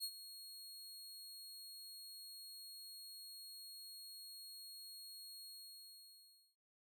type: tone with ADSR envelope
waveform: sawtooth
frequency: 4299 Hz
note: C8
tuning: 46 cents sharp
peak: -36 dBFS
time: 0-6.56 s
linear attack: 39 ms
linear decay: 63 ms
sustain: -13 dB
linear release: 1100 ms
effects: none